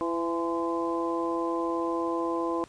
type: harmonic tone with a mistuned harmonic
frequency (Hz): 167.7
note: E3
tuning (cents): +30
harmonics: 2 / 3 / 4 / 5 / 6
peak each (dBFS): -29 / -33 / -37 / -40 / -32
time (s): 0.01-2.64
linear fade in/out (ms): 0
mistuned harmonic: 6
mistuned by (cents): +38
effects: pink hiss -55 dBFS RMS until 2.68 s + resampled to 22050 Hz